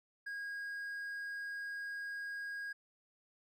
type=tone; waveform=triangle; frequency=1636 Hz; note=G#6; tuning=26 cents flat; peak=-38 dBFS; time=0.26-2.73 s; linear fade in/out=10 ms; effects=none